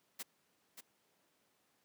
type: noise with echo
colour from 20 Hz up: white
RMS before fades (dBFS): -43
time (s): 0.19-0.23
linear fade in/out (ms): 10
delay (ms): 580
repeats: 1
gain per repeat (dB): -8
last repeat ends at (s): 0.81
effects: pink hiss -75 dBFS RMS until 1.84 s + high-pass 200 Hz 12 dB/octave